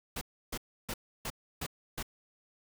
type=noise bursts; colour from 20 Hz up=pink; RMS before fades=-37 dBFS; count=6; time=0.16-2.028 s; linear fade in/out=5 ms; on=53 ms; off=310 ms; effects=none